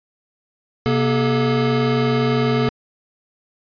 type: tone cluster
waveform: square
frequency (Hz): 130.7 / 238.8 / 432.3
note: C3 / A#3 / A4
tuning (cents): -1 / +42 / -31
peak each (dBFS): -21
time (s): 0.86-2.69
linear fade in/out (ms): 0
effects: resampled to 11025 Hz